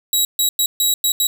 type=tone bursts at uneven times; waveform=15% pulse; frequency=3868 Hz; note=B7; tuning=37 cents flat; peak=-7 dBFS; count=6; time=0.13-0.25 / 0.39-0.49 / 0.59-0.66 / 0.8-0.94 / 1.04-1.12 / 1.2-1.27 s; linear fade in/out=2 ms; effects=none